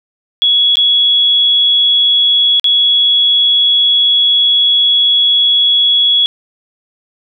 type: tone with dropouts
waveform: sine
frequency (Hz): 3359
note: G#7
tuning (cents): +19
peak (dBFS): -7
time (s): 0.42-6.26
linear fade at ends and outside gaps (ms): 0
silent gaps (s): 0.756-0.77 / 2.597-2.643
effects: none